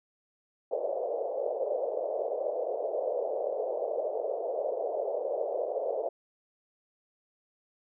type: band-pass noise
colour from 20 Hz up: white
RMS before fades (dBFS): -32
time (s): 0.71-6.09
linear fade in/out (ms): 5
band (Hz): 450 to 640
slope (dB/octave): 48
effects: none